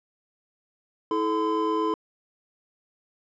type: tone cluster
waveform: triangle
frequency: 324.4 / 432.8 / 1022 Hz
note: E4 / A4 / C6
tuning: -28 / -29 / -41 cents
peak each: -25 dBFS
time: 1.11-1.94 s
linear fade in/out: 2 ms
effects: resampled to 16000 Hz